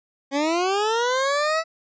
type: linear sweep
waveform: 20% pulse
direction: up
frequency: 270.4 to 659 Hz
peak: -15 dBFS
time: 0.31-1.64 s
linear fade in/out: 50 ms
effects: resampled to 16000 Hz